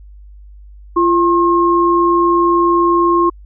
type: tone pair together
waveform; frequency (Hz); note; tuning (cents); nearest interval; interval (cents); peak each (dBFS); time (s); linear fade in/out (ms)
sine; 343.4 / 1072; F4 / C6; -29 / +42; octave + minor sixth; 1971; -12; 0.96-3.3; 10
effects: added 50 Hz sine -35 dBFS peak until 3.45 s